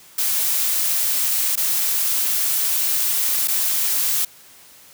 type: noise with dropouts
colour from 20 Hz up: blue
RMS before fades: -20 dBFS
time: 0.18-4.25 s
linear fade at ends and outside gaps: 5 ms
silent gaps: 1.557-1.574 / 3.475-3.481 s
effects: white hiss -47 dBFS RMS until 4.93 s + high-pass 60 Hz 12 dB/octave